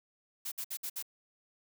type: noise bursts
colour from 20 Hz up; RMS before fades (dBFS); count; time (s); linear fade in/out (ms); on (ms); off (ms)
blue; -38; 5; 0.45-1.026; 10; 68; 59
effects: none